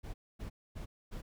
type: noise bursts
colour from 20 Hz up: brown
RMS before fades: -42 dBFS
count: 4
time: 0.03-1.22 s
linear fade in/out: 20 ms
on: 110 ms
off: 250 ms
effects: none